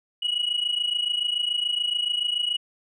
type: tone pair together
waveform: sine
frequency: 2902 / 2929 Hz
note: F#7 / F#7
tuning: -34 / -18 cents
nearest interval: unison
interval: 16 cents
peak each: -24 dBFS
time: 0.22-2.57 s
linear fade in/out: 10 ms
effects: tanh soft clip ceiling -19 dBFS